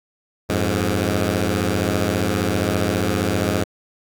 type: beating tone pair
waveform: 10% pulse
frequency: 88.7 / 103.7 Hz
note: F2 / G#2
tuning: +27 / -2 cents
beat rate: 15 Hz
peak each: -13 dBFS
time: 0.49-3.64 s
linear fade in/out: 10 ms
effects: Opus 48 kbps